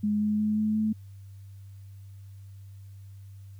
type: tone with pitch steps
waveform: sine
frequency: 209.1 / 210.9 / 212.8 / 214.6 / 216.5 Hz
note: G#3 / G#3 / G#3 / A3 / A3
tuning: +12 / +27 / +42 / -43 / -28 cents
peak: -23 dBFS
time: 0.03-0.93 s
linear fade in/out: 10 ms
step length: 180 ms
effects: added 98 Hz sine -43 dBFS peak until 3.59 s + white hiss -67 dBFS RMS until 3.59 s